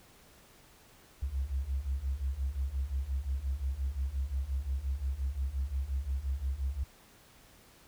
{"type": "beating tone pair", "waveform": "sine", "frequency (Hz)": [64.2, 69.9], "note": ["C2", "C#2"], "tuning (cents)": [-32, 15], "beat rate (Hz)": 5.7, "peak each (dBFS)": [-34, -32], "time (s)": [1.22, 6.84], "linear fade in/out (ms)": 10, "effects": ["tanh soft clip ceiling -25 dBFS", "pink hiss -59 dBFS RMS until 7.87 s"]}